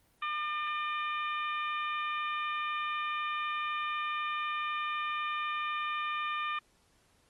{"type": "harmonic tone", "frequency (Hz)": 602, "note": "D5", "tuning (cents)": 43, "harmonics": [2, 3, 4, 5, 6], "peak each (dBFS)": [-33, -41, -39, -45, -47], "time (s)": [0.22, 6.59], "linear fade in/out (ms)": 5, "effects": ["pink hiss -68 dBFS RMS until 7.29 s", "Opus 32 kbps"]}